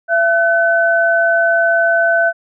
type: tone pair together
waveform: sine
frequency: 673.5 / 1512 Hz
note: E5 / F#6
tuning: +37 / +37 cents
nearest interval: octave + major second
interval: 1400 cents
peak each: -13 dBFS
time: 0.08-2.33 s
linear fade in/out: 50 ms
effects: none